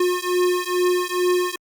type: beating tone pair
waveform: square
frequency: 358.4 / 360.7 Hz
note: F4 / F#4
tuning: +45 / -44 cents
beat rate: 2.3 Hz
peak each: -22 / -22 dBFS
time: 0-1.56 s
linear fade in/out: 5 ms
effects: Opus 48 kbps